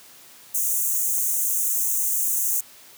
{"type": "high-pass noise", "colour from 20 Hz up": "white", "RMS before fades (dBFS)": -23, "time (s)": [0.54, 2.61], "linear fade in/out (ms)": 10, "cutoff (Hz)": 6100, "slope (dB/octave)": 96, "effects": ["white hiss -48 dBFS RMS until 2.97 s", "high-pass 100 Hz 12 dB/octave"]}